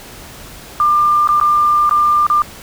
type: tone with dropouts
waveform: sine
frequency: 1195 Hz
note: D6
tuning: 30 cents sharp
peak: -9 dBFS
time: 0.8-2.42 s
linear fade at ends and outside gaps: 1 ms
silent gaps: 1.274-1.289 / 1.4-1.412 / 1.894-1.91 / 2.267-2.3 s
effects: pink hiss -35 dBFS RMS until 2.62 s